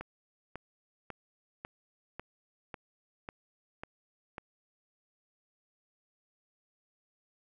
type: click train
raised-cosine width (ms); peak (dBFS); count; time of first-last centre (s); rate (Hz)
0.5; -25; 9; 0.01-4.382; 1.83
effects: 11-bit